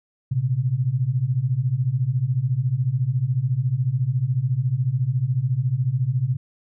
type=beating tone pair; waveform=sine; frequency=118.9 / 132.9 Hz; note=A#2 / C3; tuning=+35 / +27 cents; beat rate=14 Hz; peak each=-23 / -21 dBFS; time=0.31-6.37 s; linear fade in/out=10 ms; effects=none